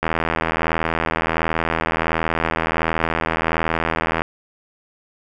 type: click train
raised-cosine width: 0.5 ms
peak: -4 dBFS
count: 342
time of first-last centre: 0.03-4.219 s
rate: 81.4 Hz
effects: none